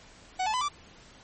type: tone with pitch steps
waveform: 45% pulse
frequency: 745 / 865.7 / 1006 / 1169 Hz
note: F#5 / A5 / B5 / D6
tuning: +12 / -28 / +32 / -8 cents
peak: -26 dBFS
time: 0.39-0.686 s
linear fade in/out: 10 ms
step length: 74 ms
effects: pink hiss -53 dBFS RMS until 1.23 s + MP3 32 kbps